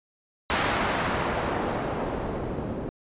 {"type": "noise with low-pass filter sweep", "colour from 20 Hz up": "white", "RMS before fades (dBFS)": -28, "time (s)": [0.5, 2.89], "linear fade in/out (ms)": 0, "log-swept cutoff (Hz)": [2000, 370], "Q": 0.72, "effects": ["resampled to 8000 Hz"]}